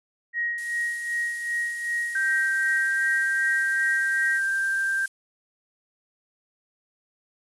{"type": "tone with tremolo", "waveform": "sine", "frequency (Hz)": 1887, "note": "A#6", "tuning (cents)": 21, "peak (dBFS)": -23, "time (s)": [0.33, 4.41], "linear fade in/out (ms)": 50, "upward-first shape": "sine", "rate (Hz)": 2.6, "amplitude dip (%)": 55}
{"type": "noise", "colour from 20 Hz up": "violet", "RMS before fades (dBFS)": -36, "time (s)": [0.58, 5.08], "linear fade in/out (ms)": 2}
{"type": "tone with pitch glide", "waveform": "sine", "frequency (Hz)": [1568, 1578], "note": ["G6", "G6"], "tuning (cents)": [0, 11], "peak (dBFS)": -22, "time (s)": [2.15, 5.06], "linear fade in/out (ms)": 5, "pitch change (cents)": 11, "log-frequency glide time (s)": [2.77, 2.88]}
{"effects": ["resampled to 24000 Hz"]}